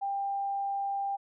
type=tone; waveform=sine; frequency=794 Hz; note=G5; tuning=22 cents sharp; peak=-29 dBFS; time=0.01-1.17 s; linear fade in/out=20 ms; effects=none